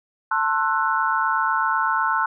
sine chord, F# half-diminished seventh, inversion first, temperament just, 888 / 1065.6 / 1332 / 1480 Hz, A5 / C6 / E6 / F#6, +16 / +31 / +18 / 0 cents, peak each -24 dBFS, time 0.31-2.26 s, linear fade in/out 5 ms, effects none

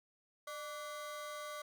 35% pulse ring-modulated tone, 880 Hz, A5, in tune, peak -38 dBFS, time 0.47-1.62 s, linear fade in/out 5 ms, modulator 279 Hz, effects none

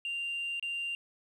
sine tone with dropouts, 2783 Hz, F7, 7 cents flat, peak -31 dBFS, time 0.05-0.95 s, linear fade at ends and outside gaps 1 ms, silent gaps 0.597-0.626 s, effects tanh soft clip ceiling -30 dBFS + 11-bit

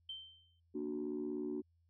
sine tone with exponential decay, 3113 Hz, G7, 13 cents flat, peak -40 dBFS, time 0.09-0.6 s, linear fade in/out 5 ms, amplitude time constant 110 ms
sine chord, Bb augmented, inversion none, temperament equal, 233.1 / 293.7 / 370 Hz, Bb3 / D4 / F#4, 0 / 0 / 0 cents, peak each -43 / -40 / -40 dBFS, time 0.74-1.62 s, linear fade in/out 20 ms
effects tanh soft clip ceiling -31 dBFS + added 84 Hz sine -70 dBFS peak until 1.89 s

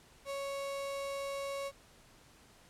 35% pulse tone, 554.4 Hz, C#5, in tune, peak -35 dBFS, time 0.25-1.72 s, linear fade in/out 50 ms, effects pink hiss -61 dBFS RMS until 2.69 s + low-pass 11000 Hz 12 dB/octave

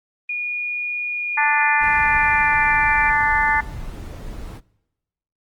sine tone with pitch glide, 2441 to 2363 Hz, D#7 to D7, -34 to +10 cents, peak -22 dBFS, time 0.29-3.1 s, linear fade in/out 5 ms, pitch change -56 cents, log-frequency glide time 1.09-2.98 s
harmonic tone, 293.7 Hz, D4, in tune, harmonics 3 / 4 / 5 / 6 / 7, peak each -19 / -26 / -26 / -19 / -23 dBFS, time 1.37-3.61 s, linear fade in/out 10 ms
brown noise, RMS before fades -32 dBFS, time 1.79-4.61 s, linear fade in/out 50 ms
effects noise-tail reverb RT60 1.0 s tail -23 dB re dry + Opus 24 kbps

